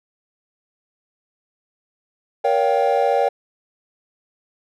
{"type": "chord", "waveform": "triangle", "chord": "G half-diminished seventh", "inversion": "first", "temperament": "just", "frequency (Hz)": [470.4, 564.5, 705.6, 784], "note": ["Bb4", "Db5", "F5", "G5"], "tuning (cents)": [16, 31, 18, 0], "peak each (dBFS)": [-19, -18, -21, -18], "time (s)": [2.44, 3.29], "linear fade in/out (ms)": 10, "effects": []}